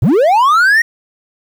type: linear sweep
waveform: triangle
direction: up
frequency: 87.31 to 1900 Hz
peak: -5 dBFS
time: 0.02-0.82 s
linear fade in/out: 5 ms
effects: 7-bit